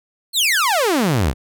sawtooth exponential sweep, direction down, 4435 to 56.9 Hz, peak -11 dBFS, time 0.33-1.34 s, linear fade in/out 50 ms, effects none

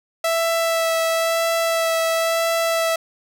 sawtooth tone with vibrato, 659.3 Hz, E5, in tune, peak -14 dBFS, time 0.24-2.96 s, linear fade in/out 5 ms, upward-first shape sine, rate 0.98 Hz, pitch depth 12 cents each way, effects none

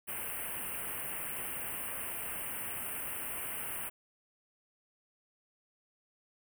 white band-stop noise, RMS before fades -39 dBFS, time 0.07-3.9 s, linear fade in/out 20 ms, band 3000 to 8500 Hz, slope 96 dB/octave, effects none

